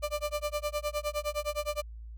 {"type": "tone with tremolo", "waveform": "35% pulse", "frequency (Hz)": 593, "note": "D5", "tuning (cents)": 17, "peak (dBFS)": -26, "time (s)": [0.02, 1.82], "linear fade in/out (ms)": 20, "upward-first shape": "sine", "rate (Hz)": 9.7, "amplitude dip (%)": 100, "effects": ["added 56 Hz sine -41 dBFS peak until 2.17 s"]}